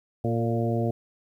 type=harmonic tone with a mistuned harmonic; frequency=116.3 Hz; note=A#2; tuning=4 cents flat; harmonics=1 / 2 / 3 / 4 / 5 / 6; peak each=-26 / -29 / -31 / -32 / -33 / -34 dBFS; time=0.24-0.91 s; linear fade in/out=5 ms; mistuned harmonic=4; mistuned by=-30 cents; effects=10-bit